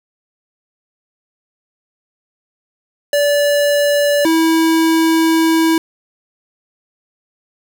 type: tone pair in turn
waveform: square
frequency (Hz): 579 / 325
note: D5 / E4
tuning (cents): -25 / -24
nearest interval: minor seventh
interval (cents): 999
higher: first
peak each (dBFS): -12 / -11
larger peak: second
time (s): 3.13-4.25 / 4.25-5.78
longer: second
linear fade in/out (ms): 2
effects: none